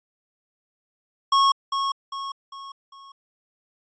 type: tone with echo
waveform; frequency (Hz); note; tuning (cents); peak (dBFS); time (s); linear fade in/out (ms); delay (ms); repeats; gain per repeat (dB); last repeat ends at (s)
square; 1097; C#6; -18; -16; 1.32-1.52; 5; 400; 4; -7; 3.12
effects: resampled to 16000 Hz